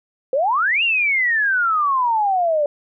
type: exponential two-way sweep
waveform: sine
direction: up then down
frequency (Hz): 501 to 2842 to 571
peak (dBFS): -15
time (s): 0.33-2.66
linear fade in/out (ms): 2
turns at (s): 0.83
effects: none